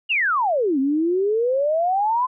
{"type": "exponential two-way sweep", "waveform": "sine", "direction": "down then up", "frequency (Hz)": [2960, 261.6, 1036], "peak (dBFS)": -17, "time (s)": [0.09, 2.27], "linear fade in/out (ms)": 20, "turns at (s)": 0.79, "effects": []}